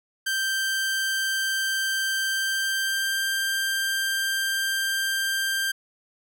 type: tone with pitch glide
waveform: sawtooth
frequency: 1568 to 1580.7 Hz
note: G6 to G6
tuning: 0 to +14 cents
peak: -20 dBFS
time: 0.26-5.72 s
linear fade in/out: 10 ms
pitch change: +14 cents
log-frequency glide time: 2.26-3.24 s
effects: none